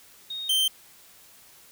sine / 45% pulse tone pair in turn, 3723 / 3124 Hz, A#7 / G7, -3 / -7 cents, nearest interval minor third, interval 304 cents, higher first, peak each -31 / -20 dBFS, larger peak second, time 0.3-0.49 / 0.49-0.68 s, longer neither, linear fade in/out 5 ms, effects white hiss -53 dBFS RMS until 1.71 s

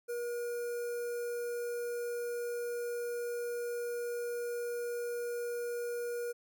square tone with notch filter, 478.2 Hz, A#4, 44 cents sharp, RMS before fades -37 dBFS, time 0.08-6.33 s, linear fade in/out 20 ms, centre 3300 Hz, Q 0.51, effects none

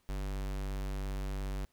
square tone, 48.61 Hz, G1, 14 cents flat, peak -35 dBFS, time 0.09-1.65 s, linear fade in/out 0 ms, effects pink hiss -73 dBFS RMS until 1.72 s

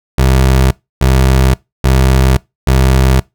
25% pulse tone bursts, 65.41 Hz, C2, in tune, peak -3 dBFS, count 4, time 0.18-3.2 s, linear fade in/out 5 ms, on 530 ms, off 300 ms, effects noise-tail reverb RT60 0.2 s tail -23 dB re dry

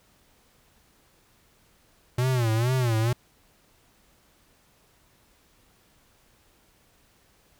square tone with vibrato, 120 Hz, B2, 49 cents flat, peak -22 dBFS, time 2.18-3.13 s, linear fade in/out 5 ms, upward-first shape sine, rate 2.2 Hz, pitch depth 150 cents each way, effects pink hiss -62 dBFS RMS until 7.59 s

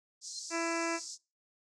pink band-pass noise, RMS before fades -44 dBFS, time 0.21-1.18 s, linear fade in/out 50 ms, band 4800 to 7700 Hz, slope 48 dB/octave
sine tone with exponential growth, 4186 Hz, C8, in tune, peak -37 dBFS, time 0.22-0.39 s, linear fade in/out 2 ms, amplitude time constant 36 ms
harmonic tone, 333.3 Hz, E4, 19 cents sharp, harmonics 1 / 2 / 3 / 4 / 5 / 6 / 7 / 8, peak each -35 / -38 / -40 / -41 / -42 / -43 / -43 / -44 dBFS, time 0.5-1 s, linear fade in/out 50 ms
effects noise-tail reverb RT60 0.3 s tail -24 dB re dry

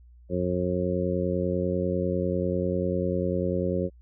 harmonic tone, 90.1 Hz, F#2, 45 cents flat, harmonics 1 / 2 / 3 / 4 / 5 / 6, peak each -32 / -29 / -34 / -31 / -32 / -30 dBFS, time 0.29-3.9 s, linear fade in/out 50 ms, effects added 60 Hz sine -49 dBFS peak until 4.01 s

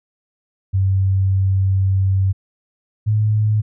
sine tone pair in turn, 96 / 106.93 Hz, G2 / A2, -36 / -49 cents, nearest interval major second, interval 187 cents, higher second, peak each -13 dBFS, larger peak neither, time 0.73-2.33 / 3.06-3.62 s, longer first, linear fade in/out 20 ms, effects none

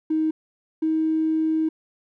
triangle tone pair in turn, 314.5 / 317.1 Hz, D#4 / D#4, +19 / +33 cents, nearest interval unison, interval 14 cents, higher second, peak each -15 dBFS, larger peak neither, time 0.1-0.31 / 0.82-1.69 s, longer second, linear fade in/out 10 ms, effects tanh soft clip ceiling -17 dBFS

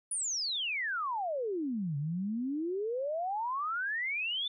sine exponential two-way sweep, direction down then up, 10050 to 138.59 to 3577 Hz, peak -31 dBFS, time 0.11-4.48 s, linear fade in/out 5 ms, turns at 1.97 s, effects none

